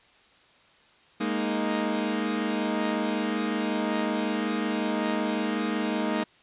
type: chord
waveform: sawtooth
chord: Ab suspended second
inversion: none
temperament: equal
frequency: 207.7 / 233.1 / 311.1 Hz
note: Ab3 / Bb3 / Eb4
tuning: 0 / 0 / 0 cents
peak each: -26 dBFS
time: 1.2-6.24 s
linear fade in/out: 10 ms
effects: white hiss -58 dBFS RMS until 6.42 s + resampled to 8000 Hz